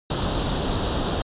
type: noise with comb filter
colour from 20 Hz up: pink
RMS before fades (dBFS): -24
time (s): 0.1-1.22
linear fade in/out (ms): 5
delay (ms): 0.23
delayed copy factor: +0.75
effects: resampled to 8000 Hz